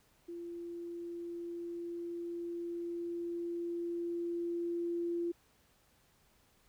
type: tone with level ramp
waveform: sine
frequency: 343 Hz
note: F4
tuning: 31 cents flat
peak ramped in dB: -41 to -32 dBFS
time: 0.28-5.32 s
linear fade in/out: 10 ms
effects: pink hiss -69 dBFS RMS until 6.68 s